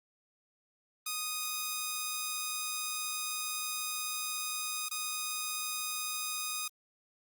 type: tone with dropouts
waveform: 5% pulse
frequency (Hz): 1244.5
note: D#6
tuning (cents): 0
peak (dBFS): -22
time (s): 1.06-6.68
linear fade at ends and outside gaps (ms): 5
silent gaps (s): 4.887-4.911
effects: Opus 24 kbps